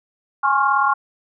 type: chord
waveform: sine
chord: Db major seventh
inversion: second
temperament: equal with one note detuned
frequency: 830.6 / 1070.3 / 1108.7 / 1396.9 Hz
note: Ab5 / C6 / Db6 / F6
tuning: 0 / +39 / 0 / 0 cents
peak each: -20 dBFS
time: 0.43-0.94 s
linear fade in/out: 10 ms
effects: none